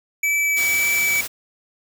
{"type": "tone with vibrato", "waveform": "square", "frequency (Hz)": 2300, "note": "D7", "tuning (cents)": -37, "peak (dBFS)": -18, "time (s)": [0.23, 1.21], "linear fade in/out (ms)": 5, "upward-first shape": "triangle", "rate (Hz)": 1.8, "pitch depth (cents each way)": 9}
{"type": "noise", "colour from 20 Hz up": "white", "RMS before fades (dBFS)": -28, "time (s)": [0.56, 1.28], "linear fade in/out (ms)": 20}
{"effects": []}